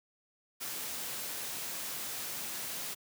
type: noise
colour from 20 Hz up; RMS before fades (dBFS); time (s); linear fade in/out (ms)
white; -39; 0.6-2.95; 20
effects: high-pass 100 Hz 12 dB/octave